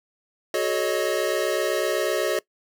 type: chord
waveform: square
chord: D# half-diminished seventh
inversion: first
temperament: equal with one note detuned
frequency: 370 / 430.2 / 554.4 / 622.3 Hz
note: F#4 / A4 / C#5 / D#5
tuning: 0 / -39 / 0 / 0 cents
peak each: -28 dBFS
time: 0.54-2.39 s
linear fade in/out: 2 ms
effects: noise-tail reverb RT60 0.1 s tail -21 dB re dry